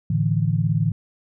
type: chord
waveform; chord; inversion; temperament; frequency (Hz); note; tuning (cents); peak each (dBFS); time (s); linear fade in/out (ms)
sine; A suspended fourth; none; equal; 110 / 146.83 / 164.81; A2 / D3 / E3; 0 / 0 / 0; -22; 0.1-0.92; 5
effects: none